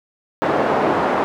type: band-pass noise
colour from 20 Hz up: pink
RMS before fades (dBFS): -18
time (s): 0.42-1.24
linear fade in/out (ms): 0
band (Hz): 370 to 1000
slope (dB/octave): 12
effects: none